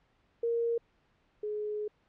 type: tone pair in turn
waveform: sine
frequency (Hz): 466.2 / 421.4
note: A#4 / G#4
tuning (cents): 0 / +25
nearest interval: major second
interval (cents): 175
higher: first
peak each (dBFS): -27 / -32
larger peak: first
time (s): 0.43-0.78 / 1.43-1.88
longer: second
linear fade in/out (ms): 5
effects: pink hiss -70 dBFS RMS until 2.08 s + low-pass 3000 Hz 12 dB/octave